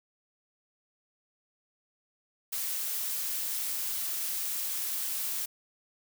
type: noise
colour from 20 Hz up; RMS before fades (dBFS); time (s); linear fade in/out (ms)
blue; -33; 2.52-5.46; 10
effects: none